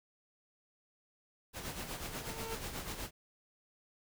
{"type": "noise with tremolo", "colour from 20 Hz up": "pink", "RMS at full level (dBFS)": -40, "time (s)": [1.53, 3.11], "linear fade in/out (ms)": 50, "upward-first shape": "sine", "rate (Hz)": 8.2, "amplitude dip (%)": 55}
{"type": "tone with exponential growth", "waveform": "25% pulse", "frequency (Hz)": 451.6, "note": "A4", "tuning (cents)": 45, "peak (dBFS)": -36, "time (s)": [1.72, 2.55], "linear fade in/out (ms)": 1, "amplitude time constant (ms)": 180}
{"effects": []}